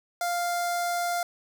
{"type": "tone with notch filter", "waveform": "sawtooth", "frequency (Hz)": 698.5, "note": "F5", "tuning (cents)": 0, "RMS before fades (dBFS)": -28, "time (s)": [0.21, 1.23], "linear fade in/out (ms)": 2, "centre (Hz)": 2800, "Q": 1.4, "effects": []}